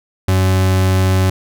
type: tone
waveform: 40% pulse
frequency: 94 Hz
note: F#2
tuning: 28 cents sharp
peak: -10 dBFS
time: 0.28-1.3 s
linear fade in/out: 5 ms
effects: none